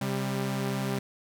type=tone pair together; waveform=sawtooth; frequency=133 / 197.6 Hz; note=C3 / G3; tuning=+29 / +14 cents; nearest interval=perfect fifth; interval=685 cents; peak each=-27 dBFS; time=0.01-0.99 s; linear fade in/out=5 ms; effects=none